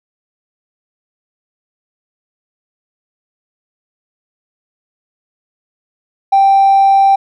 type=tone with hard clipping; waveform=sine; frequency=784 Hz; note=G5; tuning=in tune; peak=-6 dBFS; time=6.32-7.16 s; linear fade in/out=10 ms; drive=1 dB; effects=none